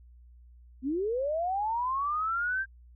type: linear sweep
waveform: sine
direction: up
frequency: 243.6 to 1596 Hz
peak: -27 dBFS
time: 0.82-2.66 s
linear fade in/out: 50 ms
effects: added 60 Hz sine -51 dBFS peak until 2.95 s